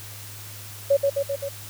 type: tone with echo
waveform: sine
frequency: 558 Hz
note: C#5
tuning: 11 cents sharp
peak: -14 dBFS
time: 0.9-0.97 s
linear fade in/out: 10 ms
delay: 130 ms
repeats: 4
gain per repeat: -3 dB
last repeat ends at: 1.49 s
effects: added 103 Hz sine -41 dBFS peak until 1.69 s + white hiss -41 dBFS RMS until 1.69 s